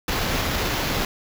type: noise with sample-and-hold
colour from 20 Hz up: pink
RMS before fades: -24 dBFS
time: 0.08-1.05 s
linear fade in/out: 2 ms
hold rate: 8820 Hz
effects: none